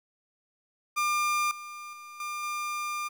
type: tone with level steps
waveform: 30% pulse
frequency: 1200 Hz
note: D6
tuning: 37 cents sharp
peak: -22 / -37 / -41 / -30 / -28 dBFS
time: 0.96-3.09 s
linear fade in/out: 20 ms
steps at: 1.51 / 1.93 / 2.2 / 2.43 s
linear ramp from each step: 2 ms
effects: 10-bit